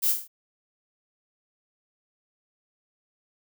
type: noise with echo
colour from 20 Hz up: violet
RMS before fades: -24 dBFS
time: 0.02-0.13 s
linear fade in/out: 20 ms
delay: 25 ms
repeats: 6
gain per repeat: -4 dB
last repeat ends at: 0.28 s
effects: none